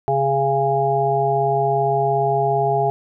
harmonic tone, 137.4 Hz, C#3, 15 cents flat, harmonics 1 / 3 / 5 / 6, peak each -24 / -21 / -20 / -21 dBFS, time 0.08-2.9 s, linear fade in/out 0 ms, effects none

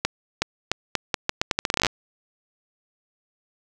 accelerating click train, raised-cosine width 0.2 ms, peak -3 dBFS, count 19, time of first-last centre 0.05-1.867 s, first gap 370 ms, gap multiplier 0.8, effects none

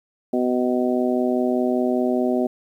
harmonic tone, 124.9 Hz, B2, 20 cents sharp, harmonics 2 / 3 / 4 / 5 / 6, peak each -21 / -23 / -30 / -25 / -31 dBFS, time 0.33-2.47 s, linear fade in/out 5 ms, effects 9-bit

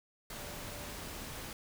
sine tone in noise, 584 Hz, D5, 10 cents flat, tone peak -53 dBFS, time 0.35-0.94 s, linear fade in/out 2 ms, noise pink, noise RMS -44 dBFS, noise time 0.3-1.53 s, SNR -12 dB, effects none

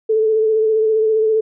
sine tone with vibrato, 437.7 Hz, A4, 9 cents flat, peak -12 dBFS, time 0.09-1.41 s, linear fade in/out 10 ms, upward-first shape sine, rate 15 Hz, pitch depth 26 cents each way, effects none

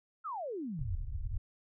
sine exponential sweep, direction down, 1396.9 to 73.42 Hz, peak -36 dBFS, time 0.24-0.97 s, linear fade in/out 20 ms
pink low-pass noise, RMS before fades -37 dBFS, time 0.79-1.38 s, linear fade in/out 2 ms, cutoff 110 Hz, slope 48 dB/octave
effects none

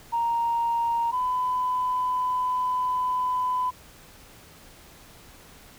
sine tone pair in turn, 932.3 / 1004.1 Hz, A#5 / B5, 0 / +28 cents, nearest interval minor second, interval 128 cents, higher second, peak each -21 / -22 dBFS, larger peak first, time 0.12-1.12 / 1.12-3.71 s, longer second, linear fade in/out 20 ms, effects tanh soft clip ceiling -17 dBFS + pink hiss -50 dBFS RMS until 5.78 s

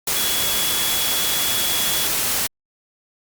sine tone in noise, 3372 Hz, G#7, 26 cents sharp, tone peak -25 dBFS, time 0.16-2.07 s, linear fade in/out 5 ms, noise white, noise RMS -21 dBFS, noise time 0.07-2.47 s, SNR -7 dB, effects Opus 48 kbps

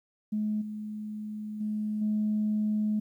sine tone with level steps, 212.6 Hz, G#3, 41 cents sharp, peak -26 / -34 / -28 / -24 dBFS, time 0.32-3 s, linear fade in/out 10 ms, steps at 0.61 / 1.6 / 2.01 s, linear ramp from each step 10 ms, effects tanh soft clip ceiling -20 dBFS + 11-bit

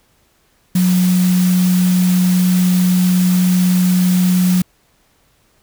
sine tone in noise, 181.6 Hz, F#3, 32 cents flat, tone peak -10 dBFS, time 0.75-4.62 s, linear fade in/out 5 ms, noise white, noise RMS -26 dBFS, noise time 0.75-4.62 s, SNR +13 dB, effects pink hiss -57 dBFS RMS until 5.62 s

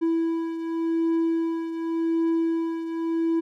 triangle beating tone pair, 329.6 / 330.48 Hz, E4 / E4, 0 / +4 cents, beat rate 0.88 Hz, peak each -21 / -28 dBFS, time 0.01-3.41 s, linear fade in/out 20 ms, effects none

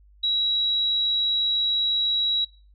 sine tone, 3878 Hz, B7, 32 cents flat, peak -20 dBFS, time 0.23-2.45 s, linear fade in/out 10 ms, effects noise-tail reverb RT60 0.4 s tail -21 dB re dry + added 50 Hz sine -51 dBFS peak until 2.74 s

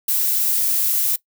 violet noise, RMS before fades -19 dBFS, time 0.08-1.16 s, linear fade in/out 5 ms, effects noise-tail reverb RT60 0.1 s tail -19 dB re dry

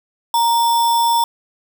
sine tone with sample-and-hold, 932.3 Hz, A#5, in tune, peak -12 dBFS, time 0.34-1.24 s, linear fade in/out 2 ms, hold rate 4410 Hz, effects none

